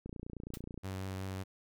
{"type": "click train", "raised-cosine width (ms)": 3, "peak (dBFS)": -30, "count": 22, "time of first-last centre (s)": [0.06, 0.777], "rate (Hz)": 29.3}
{"type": "noise with exponential decay", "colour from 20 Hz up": "white", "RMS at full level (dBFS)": -43, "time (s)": [0.54, 0.61], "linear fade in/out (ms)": 0, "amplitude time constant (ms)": 15}
{"type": "tone with vibrato", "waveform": "sawtooth", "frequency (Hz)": 95.1, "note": "F#2", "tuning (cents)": 48, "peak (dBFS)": -34, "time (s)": [0.83, 1.44], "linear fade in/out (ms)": 20, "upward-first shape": "triangle", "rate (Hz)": 5.3, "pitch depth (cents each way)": 17}
{"effects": []}